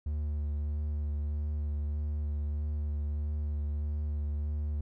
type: tone with vibrato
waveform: triangle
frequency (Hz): 74.1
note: D2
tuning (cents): +16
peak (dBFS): -28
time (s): 0.06-4.81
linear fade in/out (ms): 5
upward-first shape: sine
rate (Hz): 1.6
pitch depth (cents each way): 16
effects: none